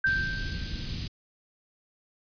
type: tone with exponential decay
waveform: sine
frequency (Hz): 1565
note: G6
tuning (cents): -3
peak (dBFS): -20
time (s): 0.04-0.96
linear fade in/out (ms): 5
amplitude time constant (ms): 200
type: band-stop noise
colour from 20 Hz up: pink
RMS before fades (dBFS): -32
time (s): 0.06-1.08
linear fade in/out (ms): 10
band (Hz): 180 to 4400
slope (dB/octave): 12
effects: resampled to 11025 Hz

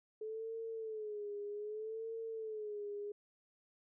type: tone with vibrato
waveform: sine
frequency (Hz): 430.6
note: A4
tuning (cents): -37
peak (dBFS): -40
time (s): 0.21-3.12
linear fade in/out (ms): 5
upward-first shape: sine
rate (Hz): 0.64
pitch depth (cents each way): 87
effects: none

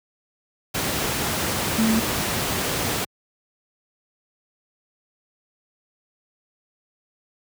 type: tone in noise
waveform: sine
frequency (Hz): 222.7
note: A3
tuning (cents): +21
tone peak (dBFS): -17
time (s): 1.78-2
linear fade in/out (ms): 10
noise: pink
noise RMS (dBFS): -24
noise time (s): 0.74-3.05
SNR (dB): +4
effects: high-pass 80 Hz 12 dB/octave

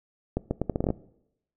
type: accelerating click train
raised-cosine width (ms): 2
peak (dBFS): -12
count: 10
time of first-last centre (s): 0.37-0.904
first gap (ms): 140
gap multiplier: 0.76
effects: noise-tail reverb RT60 0.8 s tail -20 dB re dry

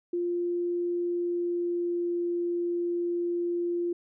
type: tone with pitch glide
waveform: sine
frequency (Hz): 349.2 to 347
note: F4 to F4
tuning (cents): 0 to -11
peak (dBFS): -26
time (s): 0.13-3.93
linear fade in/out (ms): 5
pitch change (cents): -11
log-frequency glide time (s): 0.97-2.22
effects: none

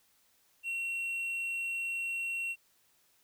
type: tone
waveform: triangle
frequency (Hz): 2729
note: F7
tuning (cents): -41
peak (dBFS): -31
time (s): 0.63-2.56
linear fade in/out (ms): 50
effects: white hiss -69 dBFS RMS until 3.23 s

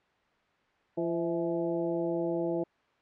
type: harmonic tone with a mistuned harmonic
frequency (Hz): 170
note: F3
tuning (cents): -46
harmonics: 1 / 2 / 3 / 4 / 5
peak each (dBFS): -38 / -30 / -35 / -36 / -44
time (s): 0.97-2.64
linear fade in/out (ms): 10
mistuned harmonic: 4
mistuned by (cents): -64
effects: white hiss -67 dBFS RMS until 3.01 s + low-pass 2000 Hz 12 dB/octave

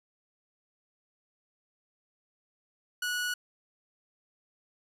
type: tone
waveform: sawtooth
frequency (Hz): 1466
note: F#6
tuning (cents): -16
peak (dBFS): -26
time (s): 3.02-3.34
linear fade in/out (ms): 5
effects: resampled to 32000 Hz

